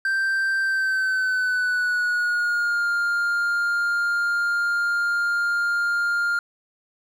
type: tone with pitch glide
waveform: triangle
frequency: 1567 to 1404.1 Hz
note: G6 to F6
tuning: -1 to +9 cents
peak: -18 dBFS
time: 0.05-6.39 s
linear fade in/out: 2 ms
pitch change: -190 cents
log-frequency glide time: 0.62-2.88 s
effects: none